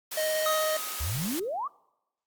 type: high-pass noise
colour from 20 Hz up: white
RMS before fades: -35 dBFS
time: 0.11-1.4 s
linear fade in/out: 10 ms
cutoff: 360 Hz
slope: 12 dB/octave
type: tone with vibrato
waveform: square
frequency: 623 Hz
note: D#5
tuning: 2 cents sharp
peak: -27 dBFS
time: 0.17-0.77 s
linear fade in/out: 5 ms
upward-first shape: sine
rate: 16 Hz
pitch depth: 9 cents each way
type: tone with exponential decay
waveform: square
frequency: 1261 Hz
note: D#6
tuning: 23 cents sharp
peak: -26 dBFS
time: 0.46-1.48 s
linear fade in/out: 2 ms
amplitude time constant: 220 ms
type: exponential sweep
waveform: sine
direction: up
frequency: 65.41 to 1232 Hz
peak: -29 dBFS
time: 1-1.68 s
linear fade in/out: 10 ms
effects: noise-tail reverb RT60 0.9 s tail -25 dB re dry + Opus 48 kbps